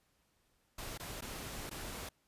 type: noise with dropouts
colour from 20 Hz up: pink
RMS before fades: -44 dBFS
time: 0.78-2.09 s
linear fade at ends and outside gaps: 5 ms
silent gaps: 0.977-0.997 / 1.209-1.221 / 1.696-1.711 s
effects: pink hiss -75 dBFS RMS until 2.27 s + resampled to 32000 Hz